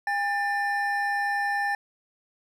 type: tone pair together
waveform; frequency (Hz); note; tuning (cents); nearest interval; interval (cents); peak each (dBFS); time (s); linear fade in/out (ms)
triangle; 809.6 / 1779; G#5 / A6; -44 / +19; octave + major second; 1363; -25; 0.07-1.75; 2
effects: none

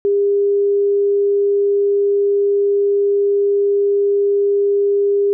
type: tone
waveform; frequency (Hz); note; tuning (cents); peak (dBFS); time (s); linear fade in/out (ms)
sine; 403; G4; +48; -12; 0.05-5.33; 0
effects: none

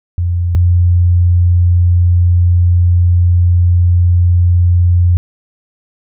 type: tone pair in turn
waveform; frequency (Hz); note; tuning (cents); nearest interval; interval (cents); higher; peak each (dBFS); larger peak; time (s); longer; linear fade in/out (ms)
sine; 87.31 / 88.02; F2 / F2; 0 / +14; unison; 14; second; -11 / -6; second; 0.18-0.55 / 0.55-5.17; second; 0
effects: none

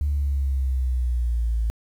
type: exponential sweep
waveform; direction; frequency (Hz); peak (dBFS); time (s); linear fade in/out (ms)
sine; down; 73.42 to 55; -19; 0.01-1.7; 0
effects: tanh soft clip ceiling -16 dBFS + 9-bit

